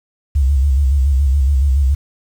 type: tone with vibrato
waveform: sine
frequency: 68.5 Hz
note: C#2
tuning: 20 cents flat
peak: -10 dBFS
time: 0.35-1.95 s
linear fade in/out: 10 ms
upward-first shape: square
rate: 7.1 Hz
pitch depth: 83 cents each way
effects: 7-bit